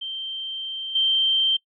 sine tone with level steps, 3136 Hz, G7, in tune, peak -28 / -17 dBFS, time 0.01-1.57 s, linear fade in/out 10 ms, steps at 0.95 s, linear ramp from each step 5 ms, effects noise-tail reverb RT60 0.1 s tail -22 dB re dry

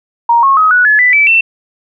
sine tone with pitch steps, 938 / 1090 / 1266.6 / 1471.9 / 1710.4 / 1987.6 / 2310 / 2684 Hz, A#5 / C#6 / D#6 / F#6 / A6 / B6 / D7 / E7, +11 / -29 / +30 / -9 / -49 / +11 / -29 / +31 cents, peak -5 dBFS, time 0.29-1.41 s, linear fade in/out 5 ms, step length 140 ms, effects none

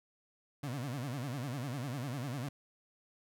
30% pulse tone with vibrato, 131.6 Hz, C3, 10 cents sharp, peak -34 dBFS, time 0.63-2.49 s, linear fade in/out 5 ms, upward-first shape sine, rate 10 Hz, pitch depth 200 cents each way, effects none

